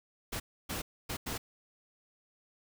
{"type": "noise bursts at uneven times", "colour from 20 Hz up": "pink", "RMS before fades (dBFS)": -37, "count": 4, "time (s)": [[0.32, 0.4], [0.69, 0.82], [1.09, 1.17], [1.26, 1.38]], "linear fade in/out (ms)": 10, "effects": []}